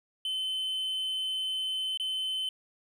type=tone with dropouts; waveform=triangle; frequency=3058 Hz; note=G7; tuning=44 cents flat; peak=-28 dBFS; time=0.25-2.49 s; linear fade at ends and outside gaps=2 ms; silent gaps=1.974-1.998 s; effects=none